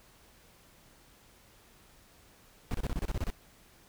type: noise bursts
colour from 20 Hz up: brown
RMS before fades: -31 dBFS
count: 10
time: 2.71-3.301 s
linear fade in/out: 0 ms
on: 33 ms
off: 29 ms
effects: pink hiss -60 dBFS RMS until 3.88 s